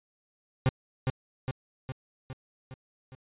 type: tone with echo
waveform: 40% pulse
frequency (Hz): 130.6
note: C3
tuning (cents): -3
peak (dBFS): -20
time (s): 0.66-0.69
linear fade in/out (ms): 0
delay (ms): 410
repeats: 6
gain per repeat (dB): -4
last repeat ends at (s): 3.15
effects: resampled to 8000 Hz